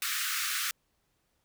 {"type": "high-pass noise", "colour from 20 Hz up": "pink", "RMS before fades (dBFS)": -32, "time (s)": [0.02, 0.71], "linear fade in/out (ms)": 2, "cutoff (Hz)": 1200, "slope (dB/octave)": 96, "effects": ["pink hiss -75 dBFS RMS until 1.44 s"]}